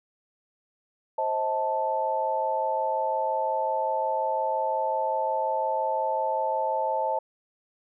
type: chord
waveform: sine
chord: A diminished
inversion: first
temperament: just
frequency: 528 / 633.6 / 880 Hz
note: C5 / Eb5 / A5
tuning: +16 / +31 / 0 cents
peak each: -30 / -30 / -26 dBFS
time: 1.18-7.19 s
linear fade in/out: 5 ms
effects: none